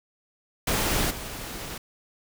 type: noise with level steps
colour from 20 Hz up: pink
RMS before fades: -25 / -36 dBFS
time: 0.67-1.78 s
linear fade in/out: 5 ms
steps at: 1.1 s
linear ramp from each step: 10 ms
effects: none